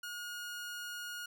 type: tone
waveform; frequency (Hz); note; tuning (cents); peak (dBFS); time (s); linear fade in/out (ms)
sawtooth; 1436; F6; +48; -37; 0.03-1.26; 5
effects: none